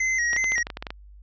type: tone with vibrato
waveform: square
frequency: 1975.5 Hz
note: B6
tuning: in tune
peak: -22 dBFS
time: 0-0.63 s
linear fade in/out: 5 ms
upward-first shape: square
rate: 2.7 Hz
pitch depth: 71 cents each way
type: clicks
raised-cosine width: 0.3 ms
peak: -16 dBFS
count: 11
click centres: 0.332 / 0.364 / 0.442 / 0.52 / 0.581 / 0.669 / 0.702 / 0.771 / 0.825 / 0.868 / 0.905 s
effects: added 50 Hz sine -44 dBFS peak until 1.22 s + resampled to 16000 Hz